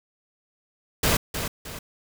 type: noise with echo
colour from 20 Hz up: pink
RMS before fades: -21 dBFS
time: 1.03-1.17 s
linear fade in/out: 5 ms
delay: 310 ms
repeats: 2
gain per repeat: -8 dB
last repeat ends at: 1.79 s
effects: none